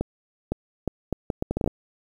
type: accelerating click train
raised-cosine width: 2 ms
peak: -11 dBFS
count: 12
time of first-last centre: 0.01-1.676 s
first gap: 510 ms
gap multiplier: 0.7
effects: 8-bit